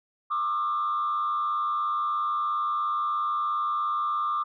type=tone with frequency modulation; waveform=sine; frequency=1195 Hz; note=D6; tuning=30 cents sharp; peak=-23 dBFS; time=0.3-4.44 s; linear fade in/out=20 ms; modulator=97 Hz; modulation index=0.76; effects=tanh soft clip ceiling -21 dBFS